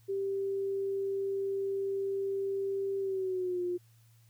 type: tone with pitch glide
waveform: sine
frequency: 392 to 355.3 Hz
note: G4 to F4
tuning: 0 to +30 cents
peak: -30 dBFS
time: 0.08-3.78 s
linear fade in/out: 20 ms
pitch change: -170 cents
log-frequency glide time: 2.99-3.62 s
effects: added 114 Hz sine -59 dBFS peak until 4.29 s + white hiss -69 dBFS RMS until 4.29 s